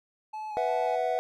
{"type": "tone with vibrato", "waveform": "triangle", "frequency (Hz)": 853, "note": "G#5", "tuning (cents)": 46, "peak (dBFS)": -32, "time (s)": [0.33, 0.96], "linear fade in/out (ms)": 10, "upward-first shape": "square", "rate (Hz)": 2.8, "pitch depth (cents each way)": 19}
{"type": "chord", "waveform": "triangle", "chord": "B suspended fourth", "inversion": "none", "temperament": "just", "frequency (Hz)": [493.9, 658.5, 740.8], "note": ["B4", "E5", "F#5"], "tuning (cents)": [0, -2, 2], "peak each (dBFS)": [-29, -28, -27], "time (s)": [0.57, 1.19], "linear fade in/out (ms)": 0}
{"effects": []}